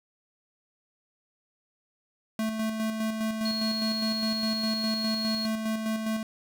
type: tone with tremolo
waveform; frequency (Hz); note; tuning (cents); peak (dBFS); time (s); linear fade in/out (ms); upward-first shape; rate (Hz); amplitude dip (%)
square; 220; A3; 0; -27; 2.39-6.23; 2; square; 4.9; 40
type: tone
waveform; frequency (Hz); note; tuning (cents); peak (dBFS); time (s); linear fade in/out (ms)
sine; 4295; C8; +44; -30; 3.45-5.46; 5
effects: 8-bit